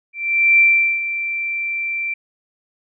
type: tone with ADSR envelope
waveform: sine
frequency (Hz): 2349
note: D7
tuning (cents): 0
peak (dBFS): -8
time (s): 0.13-2.14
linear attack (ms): 460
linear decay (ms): 410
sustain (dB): -12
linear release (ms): 6
effects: none